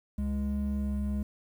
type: tone pair together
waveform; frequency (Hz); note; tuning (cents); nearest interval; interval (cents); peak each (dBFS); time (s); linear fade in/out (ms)
triangle; 69.3 / 206.7; C#2 / G#3; 0 / -8; octave + perfect fifth; 1892; -28; 0.18-1.23; 5
effects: tanh soft clip ceiling -22 dBFS + 10-bit